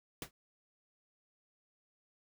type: noise with exponential decay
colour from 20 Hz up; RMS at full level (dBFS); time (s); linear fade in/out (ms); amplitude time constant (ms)
pink; -37; 0.22-0.31; 2; 19
effects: none